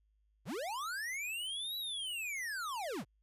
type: linear two-way sweep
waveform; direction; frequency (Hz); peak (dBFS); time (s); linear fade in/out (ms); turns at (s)
square; up then down; 83.1 to 3951 to 83.1; -38; 0.45-3.05; 50; 1.77
effects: added 52 Hz sine -70 dBFS peak until 3.22 s + resampled to 32000 Hz